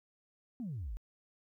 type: exponential sweep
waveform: sine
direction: down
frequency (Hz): 261.6 to 42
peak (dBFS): -36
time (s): 0.6-0.97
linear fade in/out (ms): 0
effects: tanh soft clip ceiling -34 dBFS + 13-bit